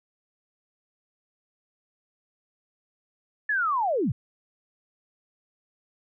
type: linear sweep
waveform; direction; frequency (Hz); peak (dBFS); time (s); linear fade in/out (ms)
sine; down; 1760 to 87.31; -22; 3.49-4.12; 5
effects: none